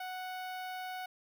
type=tone with notch filter; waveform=sawtooth; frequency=740 Hz; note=F#5; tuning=in tune; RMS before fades=-41 dBFS; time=0-1.06 s; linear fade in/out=5 ms; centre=7300 Hz; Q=0.85; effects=none